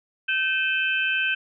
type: tone cluster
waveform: sine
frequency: 1547 / 2446 / 2609 / 3079 Hz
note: G6 / D#7 / E7 / G7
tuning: -23 / -30 / -18 / -32 cents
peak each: -24 / -33 / -25 / -30 dBFS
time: 0.28-1.35 s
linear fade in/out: 10 ms
effects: none